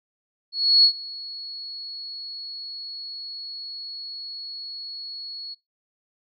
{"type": "tone with ADSR envelope", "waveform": "sine", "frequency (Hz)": 4358, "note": "C#8", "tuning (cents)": -30, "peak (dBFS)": -10, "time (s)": [0.52, 5.55], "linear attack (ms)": 320, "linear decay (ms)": 83, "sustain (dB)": -22, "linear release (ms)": 21, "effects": ["noise-tail reverb RT60 0.2 s tail -23 dB re dry", "MP3 32 kbps"]}